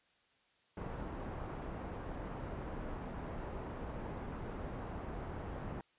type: low-pass noise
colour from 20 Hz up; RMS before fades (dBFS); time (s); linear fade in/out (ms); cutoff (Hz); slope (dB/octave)
pink; -43; 0.77-5.81; 2; 1100; 12
effects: white hiss -72 dBFS RMS until 5.98 s + resampled to 8000 Hz